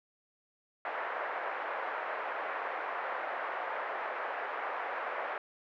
pink band-pass noise, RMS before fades -37 dBFS, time 0.85-5.38 s, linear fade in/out 2 ms, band 550 to 1900 Hz, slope 24 dB/octave, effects none

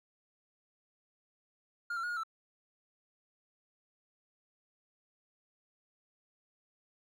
triangle tone with pitch steps, 1414 / 1356 / 1440 / 1429 / 1325 Hz, F6 / E6 / F#6 / F6 / E6, +21 / +49 / -47 / +39 / +9 cents, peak -32 dBFS, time 1.9-2.235 s, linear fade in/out 5 ms, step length 67 ms, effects none

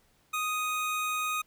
25% pulse tone, 1246 Hz, D#6, 2 cents sharp, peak -25 dBFS, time 0.33-1.42 s, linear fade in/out 10 ms, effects pink hiss -67 dBFS RMS until 1.46 s

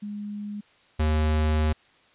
sine / square tone pair in turn, 206.7 / 77.21 Hz, G#3 / D#2, -8 / -13 cents, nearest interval octave + perfect fourth, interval 1705 cents, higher first, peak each -31 / -21 dBFS, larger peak second, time 0.02-0.61 / 0.99-1.73 s, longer second, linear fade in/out 10 ms, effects white hiss -59 dBFS RMS until 2.14 s + resampled to 8000 Hz

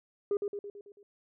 sine tone with echo, 406.3 Hz, G#4, 38 cents flat, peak -24 dBFS, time 0.31-0.37 s, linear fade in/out 2 ms, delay 110 ms, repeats 6, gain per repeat -5 dB, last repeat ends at 1.03 s, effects tanh soft clip ceiling -24 dBFS

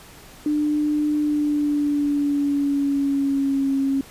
sine tone with pitch glide, 298.8 to 272.4 Hz, D4 to C#4, +30 to -30 cents, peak -18 dBFS, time 0.46-4.01 s, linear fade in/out 2 ms, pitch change -160 cents, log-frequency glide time 1.17-3.73 s, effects pink hiss -45 dBFS RMS until 4.1 s + resampled to 32000 Hz

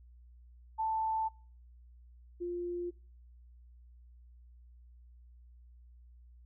sine tone pair in turn, 883 / 350.4 Hz, A5 / F4, +6 / +6 cents, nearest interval octave + major third, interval 1600 cents, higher first, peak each -30 / -34 dBFS, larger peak first, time 0.78-1.29 / 2.4-2.91 s, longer neither, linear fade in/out 20 ms, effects noise-tail reverb RT60 0.4 s tail -23 dB re dry + added 60 Hz sine -54 dBFS peak until 6.45 s

